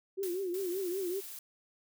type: tone with vibrato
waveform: sine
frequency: 370 Hz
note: F#4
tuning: in tune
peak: -32 dBFS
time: 0.17-1.21 s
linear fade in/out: 20 ms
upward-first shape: triangle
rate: 5.2 Hz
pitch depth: 140 cents each way
type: noise with exponential decay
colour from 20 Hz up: blue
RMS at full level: -41 dBFS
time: 0.23-0.88 s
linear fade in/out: 1 ms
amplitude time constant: 140 ms
type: noise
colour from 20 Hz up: blue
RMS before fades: -45 dBFS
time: 0.54-1.39 s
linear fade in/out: 2 ms
effects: none